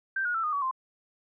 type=tone with pitch steps; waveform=sine; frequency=1566 / 1444.3 / 1332.1 / 1228.7 / 1133.2 / 1045.2 Hz; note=G6 / F#6 / E6 / D#6 / C#6 / C6; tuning=-2 / -42 / +18 / -22 / +38 / -2 cents; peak=-26 dBFS; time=0.16-0.712 s; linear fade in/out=5 ms; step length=92 ms; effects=none